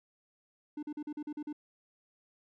triangle tone bursts, 298.2 Hz, D4, 27 cents sharp, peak -34 dBFS, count 8, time 0.77-1.528 s, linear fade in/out 5 ms, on 58 ms, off 42 ms, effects none

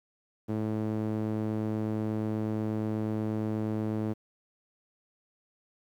sawtooth tone with band-pass filter, 108.3 Hz, A2, 27 cents flat, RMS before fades -31 dBFS, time 0.48-4.14 s, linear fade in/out 20 ms, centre 290 Hz, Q 1.1, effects 10-bit

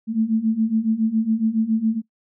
sine beating tone pair, 217.6 / 224.8 Hz, A3 / A3, -19 / +37 cents, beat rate 7.2 Hz, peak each -22 / -19 dBFS, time 0.07-2.02 s, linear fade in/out 50 ms, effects noise-tail reverb RT60 0.1 s tail -21 dB re dry

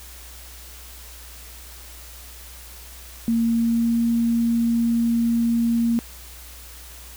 sine tone with pitch glide, 229.9 to 232.6 Hz, A#3 to A#3, -24 to -4 cents, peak -17 dBFS, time 3.28-5.99 s, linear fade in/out 0 ms, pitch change +20 cents, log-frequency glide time 3.39-4 s, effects added 60 Hz sine -42 dBFS peak until 7.16 s + white hiss -43 dBFS RMS until 7.16 s

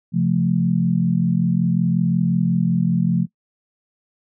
sine chord, F major, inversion second, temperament equal with one note detuned, 134.03 / 174.61 / 220 Hz, C3 / F3 / A3, +42 / 0 / 0 cents, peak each -22 / -17 / -22 dBFS, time 0.12-3.27 s, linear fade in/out 50 ms, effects noise-tail reverb RT60 0.1 s tail -23 dB re dry

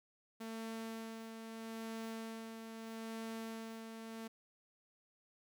sawtooth tone with tremolo, 224.7 Hz, A3, 37 cents sharp, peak -38 dBFS, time 0.4-4.28 s, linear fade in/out 10 ms, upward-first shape sine, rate 0.78 Hz, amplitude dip 45%, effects none

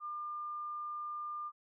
sine tone, 1200 Hz, D6, 37 cents sharp, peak -38 dBFS, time 0-1.52 s, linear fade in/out 50 ms, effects none

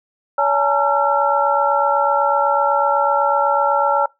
sine tone cluster, 566 / 846 / 914 / 1356 Hz, C#5 / G#5 / A#5 / E6, +36 / +32 / -34 / +49 cents, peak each -19 dBFS, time 0.38-4.06 s, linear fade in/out 5 ms, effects noise-tail reverb RT60 0.2 s tail -23 dB re dry

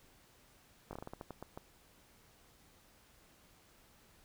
slowing click train, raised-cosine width 1 ms, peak -30 dBFS, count 11, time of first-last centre 0.91-1.575 s, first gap 20 ms, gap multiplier 1.25, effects pink hiss -65 dBFS RMS until 4.24 s

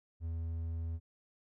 triangle tone, 82.41 Hz, E2, in tune, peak -33 dBFS, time 0.2-1 s, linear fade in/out 50 ms, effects none

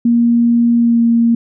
sine tone with pitch glide, 235.6 to 232.6 Hz, A#3 to A#3, +19 to -4 cents, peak -8 dBFS, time 0.05-1.35 s, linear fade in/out 5 ms, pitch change -23 cents, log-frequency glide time 0.77-1.01 s, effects none

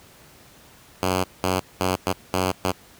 5% pulse tone bursts at uneven times, 92.5 Hz, F#2, in tune, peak -9 dBFS, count 6, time 1.02-1.24 / 1.43-1.6 / 1.8-1.96 / 2.06-2.13 / 2.33-2.52 / 2.64-2.72 s, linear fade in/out 10 ms, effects pink hiss -50 dBFS RMS until 2.99 s + high-pass 60 Hz 12 dB/octave

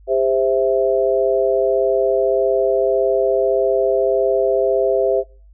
sine chord, C major, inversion second, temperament equal with one note detuned, 401.6 / 523.3 / 659.3 Hz, G4 / C5 / E5, +42 / 0 / 0 cents, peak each -18 dBFS, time 0.07-5.24 s, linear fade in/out 50 ms, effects noise-tail reverb RT60 0.4 s tail -25 dB re dry + added 50 Hz sine -43 dBFS peak until 5.53 s

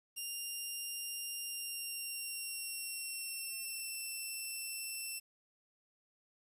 5% pulse tone with pitch glide, 2794 to 2682 Hz, F7 to E7, 0 to +29 cents, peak -31 dBFS, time 0.16-5.2 s, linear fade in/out 20 ms, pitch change -71 cents, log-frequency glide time 1.46-3.99 s, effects resampled to 32000 Hz + 11-bit

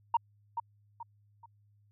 sine tone with echo, 932.3 Hz, A#5, in tune, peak -21 dBFS, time 0.14-0.17 s, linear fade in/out 5 ms, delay 430 ms, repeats 3, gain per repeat -9 dB, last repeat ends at 1.46 s, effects tanh soft clip ceiling -19 dBFS + added 103 Hz sine -63 dBFS peak until 1.91 s

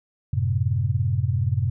sine chord, F# diminished, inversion none, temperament equal, 92.5 / 110 / 130.81 Hz, F#2 / A2 / C3, 0 / 0 / 0 cents, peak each -24 dBFS, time 0.33-1.7 s, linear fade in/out 5 ms, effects none

